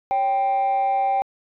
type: tone pair together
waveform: sine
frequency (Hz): 554.4 / 783.4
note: C#5 / G5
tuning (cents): 0 / -1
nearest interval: tritone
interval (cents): 599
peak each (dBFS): -26 / -16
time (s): 0.11-1.22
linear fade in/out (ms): 0
effects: tanh soft clip ceiling -16 dBFS